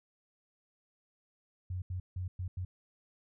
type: tone bursts at uneven times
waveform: sine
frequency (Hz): 91.3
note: F#2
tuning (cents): -23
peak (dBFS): -34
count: 5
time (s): 1.7-1.82 / 1.9-2 / 2.16-2.28 / 2.39-2.48 / 2.57-2.65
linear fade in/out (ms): 5
effects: none